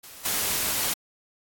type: noise with level steps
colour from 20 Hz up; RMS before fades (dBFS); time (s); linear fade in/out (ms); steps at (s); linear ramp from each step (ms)
white; -44 / -26; 0.03-0.94; 10; 0.25; 5
effects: AAC 64 kbps